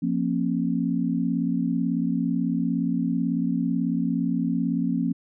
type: chord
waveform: sine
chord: Bb minor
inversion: second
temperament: equal with one note detuned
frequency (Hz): 174.61 / 233.1 / 271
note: F3 / Bb3 / Db4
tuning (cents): 0 / 0 / -39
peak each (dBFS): -26 / -26 / -26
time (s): 0.02-5.13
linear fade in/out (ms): 10
effects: none